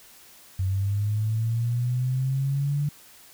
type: linear sweep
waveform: sine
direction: up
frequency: 93.1 to 146.83 Hz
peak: -22 dBFS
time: 0.59-2.89 s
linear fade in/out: 5 ms
effects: white hiss -51 dBFS RMS until 3.33 s